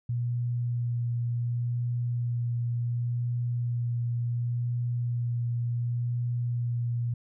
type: tone with vibrato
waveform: sine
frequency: 120 Hz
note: B2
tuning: 49 cents flat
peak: -26 dBFS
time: 0.09-7.14 s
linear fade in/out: 5 ms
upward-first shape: sine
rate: 0.69 Hz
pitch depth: 12 cents each way
effects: none